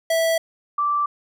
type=tone pair in turn; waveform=square / sine; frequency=656 / 1168.9 Hz; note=E5 / D6; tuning=-9 / -9 cents; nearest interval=minor seventh; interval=1000 cents; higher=second; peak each=-18 dBFS; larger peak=neither; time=0.1-0.38 / 0.78-1.06 s; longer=neither; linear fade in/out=5 ms; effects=none